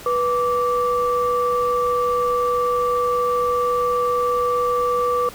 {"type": "tone pair together", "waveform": "sine", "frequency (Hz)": [490, 1165.4], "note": ["B4", "D6"], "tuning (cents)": [-14, -14], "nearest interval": "octave + minor third", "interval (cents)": 1500, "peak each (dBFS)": -19, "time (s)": [0.06, 5.29], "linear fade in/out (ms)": 2, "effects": ["tanh soft clip ceiling -10 dBFS", "pink hiss -39 dBFS RMS until 5.34 s"]}